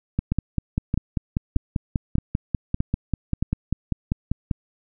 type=two click trains; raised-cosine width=5 ms; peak=-9 / -9 dBFS; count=6 / 23; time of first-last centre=0.32-3.426 / 0.19-4.512 s; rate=1.61 / 5.09 Hz; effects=none